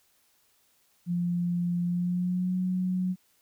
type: tone with pitch glide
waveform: sine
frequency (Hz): 174.61 to 183.61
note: F3 to F#3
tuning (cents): 0 to -13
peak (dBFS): -25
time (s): 1.06-3.16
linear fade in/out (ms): 50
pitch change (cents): +87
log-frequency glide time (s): 1.85-2.56
effects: white hiss -67 dBFS RMS until 3.41 s